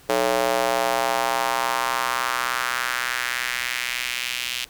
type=tone with high-pass filter sweep; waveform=square; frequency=61.74 Hz; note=B1; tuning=in tune; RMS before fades=-24 dBFS; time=0.09-4.65 s; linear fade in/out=5 ms; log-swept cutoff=500 to 2900 Hz; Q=2.1; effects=pink hiss -50 dBFS RMS until 4.69 s